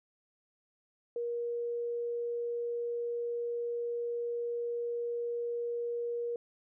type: tone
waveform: sine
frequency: 474.1 Hz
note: A#4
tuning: 29 cents sharp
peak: -32 dBFS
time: 1.16-6.36 s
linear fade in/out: 2 ms
effects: none